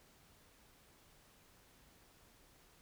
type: silence
effects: pink hiss -66 dBFS RMS until 2.81 s